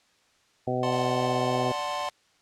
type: harmonic tone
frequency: 126.1 Hz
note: B2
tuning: 36 cents sharp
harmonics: 1 / 2 / 3 / 4 / 5 / 6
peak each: -32 / -32 / -32 / -32 / -32 / -32 dBFS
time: 0.67-1.72 s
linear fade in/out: 5 ms
type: chord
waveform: square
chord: D dominant seventh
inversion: none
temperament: equal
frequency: 587.3 / 740 / 880 / 1046.5 Hz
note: D5 / F#5 / A5 / C6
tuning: 0 / 0 / 0 / 0 cents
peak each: -36 / -35 / -37 / -33 dBFS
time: 0.83-2.09 s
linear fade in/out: 2 ms
type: noise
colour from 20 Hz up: white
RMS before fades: -42 dBFS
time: 0.92-2.1 s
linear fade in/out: 2 ms
effects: white hiss -64 dBFS RMS until 2.41 s + low-pass 6000 Hz 12 dB/octave